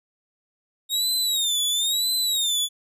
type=tone with vibrato; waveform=sawtooth; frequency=3729 Hz; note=A#7; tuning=in tune; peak=-18 dBFS; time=0.89-2.69 s; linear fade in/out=50 ms; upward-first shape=sine; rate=1 Hz; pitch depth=140 cents each way; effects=resampled to 32000 Hz